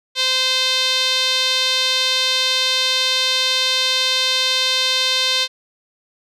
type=tone with band-pass filter; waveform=sawtooth; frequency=518 Hz; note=C5; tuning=17 cents flat; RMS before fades=-18 dBFS; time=0.15-5.48 s; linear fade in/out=50 ms; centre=3800 Hz; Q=3.5; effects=none